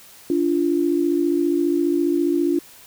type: tone pair together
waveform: sine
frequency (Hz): 290 / 344.8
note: D4 / F4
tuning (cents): -22 / -22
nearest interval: minor third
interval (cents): 300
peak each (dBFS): -20 / -19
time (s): 0.3-2.59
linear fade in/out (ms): 2
effects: white hiss -46 dBFS RMS until 2.86 s